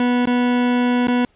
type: tone with dropouts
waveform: 40% pulse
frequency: 245.4 Hz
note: B3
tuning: 11 cents flat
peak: -14 dBFS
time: 0-1.25 s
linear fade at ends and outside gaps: 2 ms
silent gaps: 0.256-0.272 / 1.072-1.082 s
effects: pink hiss -59 dBFS RMS until 1.35 s + resampled to 8000 Hz